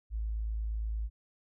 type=tone; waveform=sine; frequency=54.3 Hz; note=A1; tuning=22 cents flat; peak=-31 dBFS; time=0.1-1.1 s; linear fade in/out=50 ms; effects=none